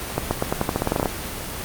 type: accelerating click train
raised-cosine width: 1 ms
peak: -5 dBFS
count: 14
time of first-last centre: 0.18-1.058 s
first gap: 130 ms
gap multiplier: 0.88
effects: pink hiss -30 dBFS RMS until 1.64 s + Opus 24 kbps